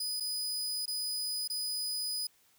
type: tone with dropouts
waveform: sawtooth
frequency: 4978 Hz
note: D#8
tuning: in tune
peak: -30 dBFS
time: 0-2.27 s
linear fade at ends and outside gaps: 5 ms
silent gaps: 0.2-0.205 / 0.857-0.878 / 1.477-1.499 s
effects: white hiss -67 dBFS RMS until 2.58 s